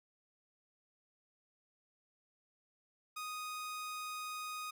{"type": "tone", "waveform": "sawtooth", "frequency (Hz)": 1244.5, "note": "D#6", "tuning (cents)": 0, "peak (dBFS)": -37, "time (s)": [3.16, 4.71], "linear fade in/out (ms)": 10, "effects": []}